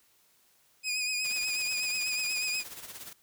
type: tone with vibrato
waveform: 20% pulse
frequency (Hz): 2489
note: D#7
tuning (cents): 0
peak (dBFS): -24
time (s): 0.83-2.64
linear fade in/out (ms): 50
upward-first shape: triangle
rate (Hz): 8.2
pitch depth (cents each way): 51
type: noise with tremolo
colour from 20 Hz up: white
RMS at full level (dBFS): -42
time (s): 1.24-3.13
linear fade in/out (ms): 5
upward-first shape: sine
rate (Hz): 17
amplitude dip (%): 60
effects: white hiss -66 dBFS RMS until 3.22 s

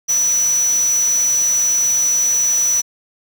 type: tone in noise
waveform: sine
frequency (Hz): 5920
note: F#8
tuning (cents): 0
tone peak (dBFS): -13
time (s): 0.08-2.82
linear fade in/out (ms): 20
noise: white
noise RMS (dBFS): -29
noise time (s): 0.08-2.82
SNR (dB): +13
effects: none

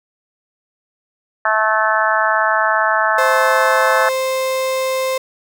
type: harmonic tone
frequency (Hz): 217.5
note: A3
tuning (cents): -20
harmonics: 3 / 4 / 5 / 6 / 7 / 8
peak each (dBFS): -20 / -20 / -20 / -20 / -20 / -20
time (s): 1.45-4.09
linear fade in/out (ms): 2
type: tone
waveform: 35% pulse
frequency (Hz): 523.3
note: C5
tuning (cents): 0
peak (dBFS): -15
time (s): 3.18-5.18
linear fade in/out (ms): 5
effects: none

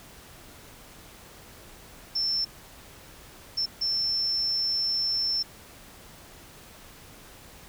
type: tone bursts at uneven times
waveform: sine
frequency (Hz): 5360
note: E8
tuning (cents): +28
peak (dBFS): -24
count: 3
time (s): 2.15-2.45 / 3.57-3.66 / 3.81-5.43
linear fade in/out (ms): 10
effects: pink hiss -49 dBFS RMS until 7.68 s

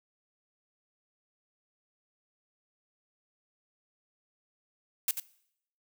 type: noise with echo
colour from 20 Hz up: blue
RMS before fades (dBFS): -27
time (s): 5.08-5.11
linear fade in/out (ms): 2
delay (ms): 89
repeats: 1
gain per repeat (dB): -8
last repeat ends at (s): 5.199
effects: noise-tail reverb RT60 0.7 s tail -20 dB re dry

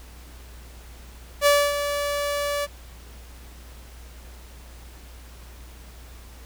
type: tone with ADSR envelope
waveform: sawtooth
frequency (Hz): 577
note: D5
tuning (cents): -31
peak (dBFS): -10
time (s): 1.41-2.67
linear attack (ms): 54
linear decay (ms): 260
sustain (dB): -10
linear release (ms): 31
effects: added 60 Hz sine -42 dBFS peak until 6.45 s + pink hiss -49 dBFS RMS until 6.45 s

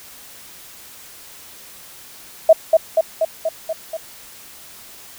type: tone with echo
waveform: sine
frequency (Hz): 645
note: E5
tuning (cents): -38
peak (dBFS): -4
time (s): 2.49-2.53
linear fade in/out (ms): 5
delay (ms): 240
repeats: 6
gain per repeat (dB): -3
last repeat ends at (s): 3.97
effects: white hiss -41 dBFS RMS until 5.18 s

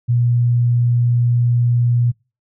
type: tone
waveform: sine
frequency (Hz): 120.4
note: B2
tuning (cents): -44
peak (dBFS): -12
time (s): 0.08-2.12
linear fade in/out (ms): 20
effects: noise-tail reverb RT60 0.3 s tail -26 dB re dry

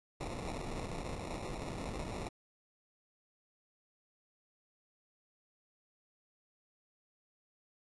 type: noise with sample-and-hold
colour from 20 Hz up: pink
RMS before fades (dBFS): -41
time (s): 0.2-2.29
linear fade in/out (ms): 10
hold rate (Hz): 1575
effects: resampled to 24000 Hz

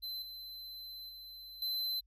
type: tone with level steps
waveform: square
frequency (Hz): 4058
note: B7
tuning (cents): +46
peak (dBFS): -39 / -45 / -48 / -34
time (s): 0.02-2.01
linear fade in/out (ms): 20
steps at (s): 0.22 / 1.09 / 1.62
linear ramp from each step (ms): 2
effects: added 50 Hz sine -65 dBFS peak until 2.06 s

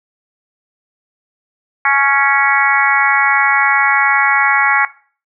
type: harmonic tone with a mistuned harmonic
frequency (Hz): 277.2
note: C#4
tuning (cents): 0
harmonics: 3 / 4 / 5 / 6 / 7 / 8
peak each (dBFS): -17 / -17 / -17 / -17 / -17 / -17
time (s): 1.85-4.85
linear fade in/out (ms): 2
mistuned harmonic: 3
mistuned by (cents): +16
effects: noise-tail reverb RT60 0.4 s tail -17 dB re dry

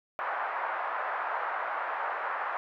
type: band-pass noise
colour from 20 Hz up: pink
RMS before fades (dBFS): -33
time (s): 0.19-2.57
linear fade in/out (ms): 0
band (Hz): 730 to 1600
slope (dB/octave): 24
effects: none

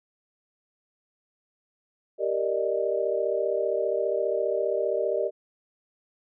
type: chord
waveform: sine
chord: Eb major seventh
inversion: first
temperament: equal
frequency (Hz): 392 / 466.2 / 587.3 / 622.3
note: G4 / Bb4 / D5 / Eb5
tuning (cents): 0 / 0 / 0 / 0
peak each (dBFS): -29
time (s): 2.18-5.31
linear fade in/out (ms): 50
effects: none

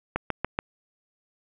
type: click train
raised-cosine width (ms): 0.5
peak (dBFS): -10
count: 4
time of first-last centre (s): 0.16-0.589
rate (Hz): 6.99
effects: resampled to 8000 Hz + 7-bit

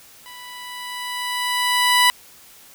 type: tone with level ramp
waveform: 15% pulse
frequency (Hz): 987.8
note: B5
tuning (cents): 0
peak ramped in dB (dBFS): -32 to -5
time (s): 0.26-2.1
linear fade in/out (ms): 0
effects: white hiss -47 dBFS RMS until 2.74 s

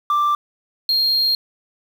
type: tone pair in turn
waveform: sine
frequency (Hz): 1178 / 4223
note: D6 / C8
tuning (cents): +5 / +15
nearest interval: octave + minor seventh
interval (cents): 2210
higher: second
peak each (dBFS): -12 / -12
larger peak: neither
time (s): 0.1-0.35 / 0.89-1.35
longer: second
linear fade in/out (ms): 2
effects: tanh soft clip ceiling -14 dBFS + 7-bit

